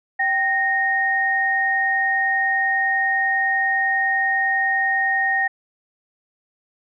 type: tone pair together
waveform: sine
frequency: 776.8 / 1855 Hz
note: G5 / A#6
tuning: -16 / -9 cents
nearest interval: octave + minor third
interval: 1507 cents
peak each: -23 / -18 dBFS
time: 0.19-5.48 s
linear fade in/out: 10 ms
effects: none